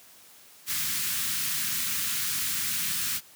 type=band-stop noise; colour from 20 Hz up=white; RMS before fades=-29 dBFS; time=0.66-3.21 s; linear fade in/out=50 ms; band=240 to 1300 Hz; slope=24 dB/octave; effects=white hiss -53 dBFS RMS until 3.35 s + high-pass 80 Hz 12 dB/octave